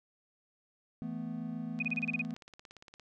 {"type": "chord", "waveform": "triangle", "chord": "E suspended fourth", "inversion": "none", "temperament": "just", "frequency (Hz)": [164.81, 219.8, 247.2], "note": ["E3", "A3", "B3"], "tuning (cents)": [0, -2, 2], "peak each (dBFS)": [-40, -38, -38], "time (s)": [1.02, 2.34], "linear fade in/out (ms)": 0}
{"type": "click train", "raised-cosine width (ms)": 0.2, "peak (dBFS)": -34, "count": 22, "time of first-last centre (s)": [1.79, 2.997], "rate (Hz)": 17.4}
{"type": "tone bursts", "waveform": "sine", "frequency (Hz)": 2483, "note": "D#7", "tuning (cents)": -4, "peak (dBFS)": -29, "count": 8, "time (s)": [1.8, 2.217], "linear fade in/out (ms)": 5, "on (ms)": 25, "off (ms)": 31}
{"effects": []}